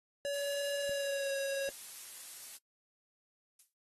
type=tone with pitch glide; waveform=square; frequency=567 to 550.2 Hz; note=C#5 to C#5; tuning=+39 to -13 cents; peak=-34 dBFS; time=0.25-1.69 s; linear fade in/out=0 ms; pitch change=-52 cents; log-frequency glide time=0.8-1.34 s
type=noise; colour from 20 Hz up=blue; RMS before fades=-46 dBFS; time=0.34-2.57 s; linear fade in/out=0 ms
type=click; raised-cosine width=3 ms; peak=-40 dBFS; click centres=0.894 s
type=noise with exponential decay; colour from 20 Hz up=violet; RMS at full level=-50 dBFS; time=3.59-3.74 s; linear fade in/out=5 ms; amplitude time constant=31 ms
effects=noise-tail reverb RT60 0.1 s tail -19 dB re dry + AAC 32 kbps